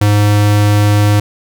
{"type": "tone", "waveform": "square", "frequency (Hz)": 103.7, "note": "G#2", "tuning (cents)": -2, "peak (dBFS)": -8, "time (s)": [0.01, 1.2], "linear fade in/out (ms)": 5, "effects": []}